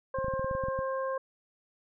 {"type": "harmonic tone", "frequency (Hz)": 531, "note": "C5", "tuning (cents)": 25, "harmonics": [1, 2, 3], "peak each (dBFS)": [-31, -35, -43], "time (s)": [0.14, 1.18], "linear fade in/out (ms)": 5}
{"type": "clicks", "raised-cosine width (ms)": 5, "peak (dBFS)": -26, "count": 11, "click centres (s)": [0.187, 0.245, 0.283, 0.338, 0.395, 0.445, 0.512, 0.551, 0.638, 0.685, 0.79]}
{"effects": []}